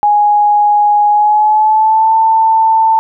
sine tone with pitch glide, 830.6 to 890.2 Hz, G#5 to A5, 0 to +20 cents, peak -6 dBFS, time 0.03-2.99 s, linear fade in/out 0 ms, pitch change +120 cents, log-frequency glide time 1.09-2.15 s, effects none

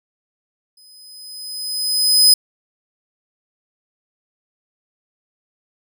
sawtooth tone with exponential growth, 5030 Hz, D#8, 18 cents sharp, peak -4 dBFS, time 0.77-2.34 s, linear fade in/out 5 ms, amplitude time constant 340 ms, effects none

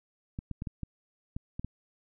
clicks, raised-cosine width 5 ms, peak -23 dBFS, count 8, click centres 0.389 / 0.513 / 0.621 / 0.672 / 0.833 / 1.365 / 1.595 / 1.646 s, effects none

